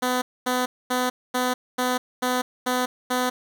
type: tone bursts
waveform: 10% pulse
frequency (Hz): 251.2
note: B3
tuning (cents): +30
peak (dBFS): -13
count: 8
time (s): 0.02-3.3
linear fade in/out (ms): 10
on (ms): 200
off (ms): 240
effects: none